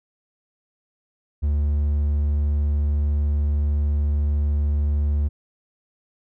triangle tone, 73.2 Hz, D2, 5 cents flat, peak -16 dBFS, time 1.42-5.29 s, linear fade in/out 20 ms, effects none

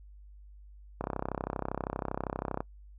click train, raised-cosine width 1 ms, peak -18 dBFS, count 53, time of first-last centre 1.01-2.605 s, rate 32.6 Hz, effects noise-tail reverb RT60 0.1 s tail -24 dB re dry + added 50 Hz sine -49 dBFS peak until 2.98 s

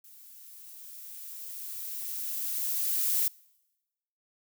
violet noise with level ramp, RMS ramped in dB -53 to -26 dBFS, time 0.04-3.28 s, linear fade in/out 5 ms, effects noise-tail reverb RT60 1.0 s tail -25 dB re dry

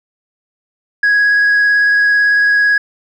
sine tone with vibrato, 1661.2 Hz, G#6, in tune, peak -6 dBFS, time 1.03-2.78 s, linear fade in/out 5 ms, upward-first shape triangle, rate 18 Hz, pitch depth 11 cents each way, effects tanh soft clip ceiling -7 dBFS

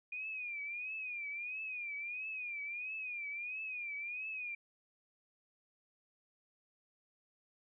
sine tone with vibrato, 2442 Hz, D#7, 33 cents flat, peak -39 dBFS, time 0.12-4.55 s, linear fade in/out 5 ms, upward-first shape triangle, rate 1.5 Hz, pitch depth 130 cents each way, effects none

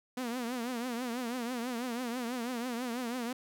sawtooth tone with vibrato, 242.8 Hz, B3, 29 cents flat, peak -30 dBFS, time 0.17-3.33 s, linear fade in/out 5 ms, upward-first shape triangle, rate 6.1 Hz, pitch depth 130 cents each way, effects none

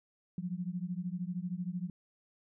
sine beating tone pair, 173.3 / 186.3 Hz, F3 / F#3, -13 / +12 cents, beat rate 13 Hz, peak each -37 / -38 dBFS, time 0.38-1.9 s, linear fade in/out 2 ms, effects none

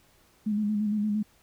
sine tone with vibrato, 210 Hz, G#3, 19 cents sharp, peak -24 dBFS, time 0.46-1.23 s, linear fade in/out 10 ms, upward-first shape square, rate 8.7 Hz, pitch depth 34 cents each way, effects pink hiss -62 dBFS RMS until 1.42 s

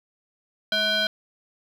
sine tone with frequency modulation, 2349 Hz, D7, in tune, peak -19 dBFS, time 0.72-1.07 s, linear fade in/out 2 ms, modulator 853 Hz, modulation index 2.1, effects tanh soft clip ceiling -17 dBFS + 8-bit

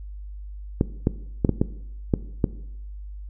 clicks, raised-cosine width 3 ms, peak -5 dBFS, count 7, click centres 0.811 / 1.071 / 1.448 / 1.493 / 1.615 / 2.138 / 2.442 s, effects noise-tail reverb RT60 0.8 s tail -17 dB re dry + added 50 Hz sine -34 dBFS peak until 3.29 s

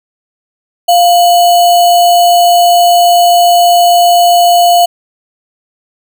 sine tone with sample-and-hold, 698.5 Hz, F5, in tune, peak -3 dBFS, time 0.88-4.86 s, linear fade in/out 10 ms, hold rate 3675 Hz, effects none

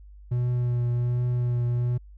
triangle tone with vibrato, 121.7 Hz, B2, 25 cents flat, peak -20 dBFS, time 0.31-1.98 s, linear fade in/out 10 ms, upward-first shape triangle, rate 1.3 Hz, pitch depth 21 cents each way, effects added 50 Hz sine -44 dBFS peak until 2.17 s

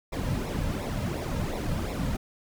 brown noise with flanger, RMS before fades -30 dBFS, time 0.12-2.17 s, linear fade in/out 10 ms, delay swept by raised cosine 0.64 to 2.74 ms, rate 2.8 Hz, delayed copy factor -0.75, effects none

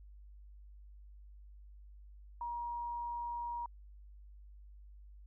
sine tone, 950 Hz, A#5, 33 cents sharp, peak -37 dBFS, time 2.41-3.66 s, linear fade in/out 2 ms, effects added 50 Hz sine -52 dBFS peak until 5.26 s

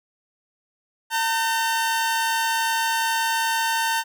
sawtooth tone pair together, 907 / 1532.5 Hz, A#5 / G6, -48 / -40 cents, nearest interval major sixth, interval 908 cents, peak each -18 / -23 dBFS, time 1.1-4.04 s, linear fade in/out 50 ms, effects none

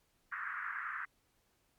white band-pass noise, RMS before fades -41 dBFS, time 0.32-1.05 s, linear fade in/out 2 ms, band 1200 to 1800 Hz, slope 48 dB/octave, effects pink hiss -75 dBFS RMS until 1.78 s + Opus 48 kbps

